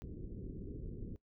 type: low-pass noise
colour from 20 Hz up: pink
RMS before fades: -45 dBFS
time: 0.02-1.16 s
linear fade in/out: 0 ms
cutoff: 430 Hz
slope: 48 dB/octave
effects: noise-tail reverb RT60 0.1 s tail -18 dB re dry